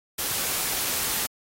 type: noise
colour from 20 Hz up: white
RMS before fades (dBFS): -27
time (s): 0.18-1.27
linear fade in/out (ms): 10
effects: AAC 48 kbps